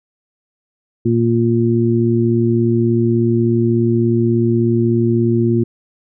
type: harmonic tone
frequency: 116.54 Hz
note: A#2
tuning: in tune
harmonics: 1 / 2 / 3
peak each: -16 / -16 / -16 dBFS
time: 1.05-5.64 s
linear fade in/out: 10 ms
effects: none